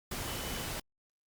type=tone in noise; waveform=sine; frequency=2992 Hz; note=F#7; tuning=19 cents sharp; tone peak=-47 dBFS; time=0.27-0.67 s; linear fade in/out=5 ms; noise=pink; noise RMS=-38 dBFS; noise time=0.11-0.8 s; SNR=-12 dB; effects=Opus 48 kbps